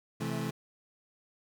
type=chord; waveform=30% pulse; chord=A minor; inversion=first; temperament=equal with one note detuned; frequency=130.81 / 164.81 / 216.2 Hz; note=C3 / E3 / A3; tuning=0 / 0 / -30 cents; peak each=-34 dBFS; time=0.2-0.51 s; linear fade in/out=10 ms; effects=none